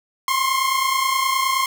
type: tone pair together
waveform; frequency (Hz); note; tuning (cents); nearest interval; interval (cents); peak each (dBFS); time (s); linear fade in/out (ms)
sawtooth; 1048.5 / 1078; C6 / C#6; +3 / -49; unison; 48; -17; 0.28-1.66; 2
effects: none